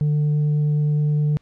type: tone with tanh clipping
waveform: sine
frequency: 149.2 Hz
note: D3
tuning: 28 cents sharp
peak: -17 dBFS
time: 0.01-1.37 s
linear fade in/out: 0 ms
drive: 2 dB
effects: pink hiss -62 dBFS RMS until 1.41 s + low-pass 5000 Hz 12 dB/octave